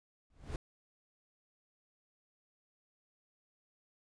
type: noise with exponential growth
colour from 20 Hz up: brown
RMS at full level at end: -34 dBFS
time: 0.3-0.56 s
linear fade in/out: 2 ms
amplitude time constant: 56 ms
effects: resampled to 22050 Hz